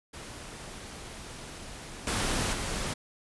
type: noise with level steps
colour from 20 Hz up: pink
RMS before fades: -43 / -29 / -33 dBFS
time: 0.13-2.94 s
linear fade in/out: 10 ms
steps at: 2.07 / 2.53 s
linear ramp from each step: 2 ms
effects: resampled to 24000 Hz